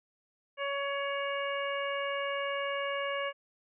harmonic tone with a mistuned harmonic, 560 Hz, C#5, 18 cents sharp, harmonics 1 / 2 / 3 / 4 / 5, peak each -34 / -37 / -39 / -40 / -41 dBFS, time 0.57-3.33 s, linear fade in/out 50 ms, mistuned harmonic 5, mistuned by +19 cents, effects none

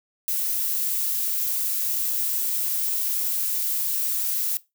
violet noise, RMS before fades -25 dBFS, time 0.28-4.57 s, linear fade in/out 0 ms, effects noise-tail reverb RT60 0.2 s tail -18 dB re dry

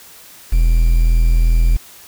triangle tone with quantisation, 41.32 Hz, E1, 5 cents sharp, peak -7 dBFS, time 0.52-1.77 s, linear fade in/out 10 ms, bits 6, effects white hiss -41 dBFS RMS until 2.07 s

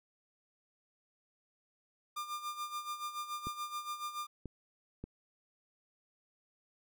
45% pulse tone with tremolo, 1200 Hz, D6, 37 cents sharp, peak -36 dBFS, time 2.16-4.27 s, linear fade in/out 10 ms, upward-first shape sine, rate 7 Hz, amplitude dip 70%
clicks, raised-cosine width 3 ms, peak -29 dBFS, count 3, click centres 3.47 / 4.457 / 5.04 s
effects none

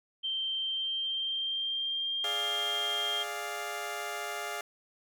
sine tone with pitch glide, 3136 to 3211 Hz, G7 to G7, 0 to +41 cents, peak -30 dBFS, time 0.23-3.24 s, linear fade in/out 20 ms, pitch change +41 cents, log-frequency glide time 0.6-2.49 s
15% pulse chord, D diminished, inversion second, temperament equal with one note detuned, 416.5 / 587.3 / 698.5 Hz, Ab4 / D5 / F5, +5 / 0 / 0 cents, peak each -34 / -35 / -31 dBFS, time 2.24-4.61 s, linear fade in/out 2 ms
effects none

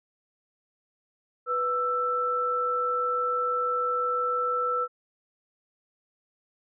sine tone pair together, 493.9 / 1327 Hz, B4 / E6, 0 / +11 cents, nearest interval octave + perfect fourth, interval 1711 cents, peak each -30 / -25 dBFS, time 1.46-4.88 s, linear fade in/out 50 ms, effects none

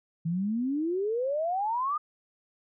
sine exponential sweep, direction up, 159.1 to 1244.5 Hz, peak -26 dBFS, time 0.25-1.98 s, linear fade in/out 10 ms, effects none

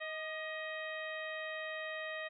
harmonic tone with a mistuned harmonic, 630 Hz, D#5, 21 cents sharp, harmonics 1 / 2 / 3 / 4 / 5 / 6, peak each -43 / -49 / -42 / -49 / -53 / -54 dBFS, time 0-2.29 s, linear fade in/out 20 ms, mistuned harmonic 2, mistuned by -46 cents, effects none

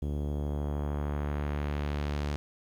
sawtooth tone with low-pass filter sweep, 73 Hz, D2, 10 cents flat, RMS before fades -32 dBFS, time 0.02-2.36 s, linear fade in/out 0 ms, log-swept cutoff 380 to 5900 Hz, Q 0.91, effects 10-bit

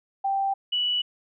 sine tone pair in turn, 784 / 2951 Hz, G5 / F#7, 0 / -5 cents, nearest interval octave + major seventh, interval 2295 cents, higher second, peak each -22 dBFS, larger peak neither, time 0.24-0.54 / 0.72-1.02 s, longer neither, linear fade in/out 10 ms, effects none

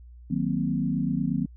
sine chord, C half-diminished seventh, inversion first, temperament equal, 155.56 / 185 / 233.1 / 261.6 Hz, Eb3 / Gb3 / Bb3 / C4, 0 / 0 / 0 / 0 cents, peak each -29 dBFS, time 0.3-1.46 s, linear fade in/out 10 ms, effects added 60 Hz sine -44 dBFS peak until 1.56 s

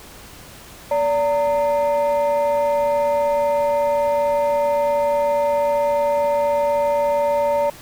sine tone pair together, 577.6 / 916 Hz, D5 / A#5, -29 / -31 cents, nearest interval minor sixth, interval 798 cents, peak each -15 / -19 dBFS, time 0.91-7.7 s, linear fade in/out 5 ms, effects tanh soft clip ceiling -13 dBFS + pink hiss -41 dBFS RMS until 7.81 s

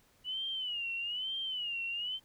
sine tone with vibrato, 2938 Hz, F#7, 13 cents flat, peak -34 dBFS, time 0.24-2.2 s, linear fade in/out 50 ms, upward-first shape sine, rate 1.1 Hz, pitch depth 130 cents each way, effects pink hiss -67 dBFS RMS until 2.24 s

